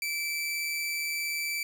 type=tone with amplitude modulation; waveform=sawtooth; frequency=2323 Hz; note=D7; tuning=20 cents flat; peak=-25 dBFS; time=0.02-1.63 s; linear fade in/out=2 ms; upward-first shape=sine; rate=157 Hz; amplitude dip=30%; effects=none